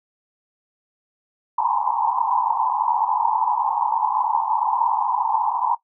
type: band-pass noise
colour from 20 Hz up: white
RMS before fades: -21 dBFS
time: 1.58-5.75 s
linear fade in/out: 5 ms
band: 830 to 1000 Hz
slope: 96 dB/octave
effects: noise-tail reverb RT60 0.1 s tail -18 dB re dry